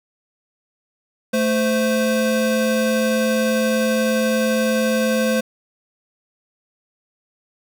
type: tone pair together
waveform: square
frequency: 220 / 517.2 Hz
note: A3 / C5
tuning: 0 / -20 cents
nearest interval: octave + minor third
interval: 1480 cents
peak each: -20 dBFS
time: 1.33-5.41 s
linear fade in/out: 10 ms
effects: none